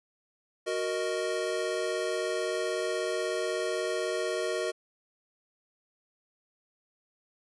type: chord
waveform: square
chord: D# minor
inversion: first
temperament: equal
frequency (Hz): 370 / 466.2 / 622.3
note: F#4 / A#4 / D#5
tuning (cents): 0 / 0 / 0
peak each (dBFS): -34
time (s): 0.66-4.72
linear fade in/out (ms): 20
effects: resampled to 24000 Hz